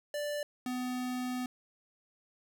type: tone pair in turn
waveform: square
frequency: 587.3 / 251 Hz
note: D5 / B3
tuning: 0 / +28 cents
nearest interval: octave + minor third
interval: 1472 cents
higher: first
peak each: -34 / -34 dBFS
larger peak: neither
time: 0.14-0.43 / 0.66-1.46 s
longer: second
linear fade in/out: 2 ms
effects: none